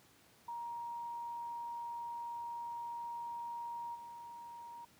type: tone with level steps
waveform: sine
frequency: 942 Hz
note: A#5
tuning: 18 cents sharp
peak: -40 / -47 dBFS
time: 0.48-4.85 s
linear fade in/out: 5 ms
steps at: 3.94 s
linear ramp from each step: 20 ms
effects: pink hiss -65 dBFS RMS until 4.99 s + high-pass 100 Hz 12 dB/octave